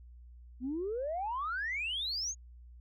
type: exponential sweep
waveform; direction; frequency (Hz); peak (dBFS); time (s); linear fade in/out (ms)
sine; up; 239.2 to 6780; -32; 0.6-2.35; 50
effects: tanh soft clip ceiling -28 dBFS + added 60 Hz sine -50 dBFS peak until 2.8 s